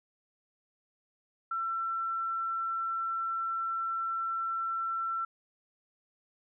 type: tone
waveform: sine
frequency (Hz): 1345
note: E6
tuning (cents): +34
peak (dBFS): -30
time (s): 1.51-5.25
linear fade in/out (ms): 5
effects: none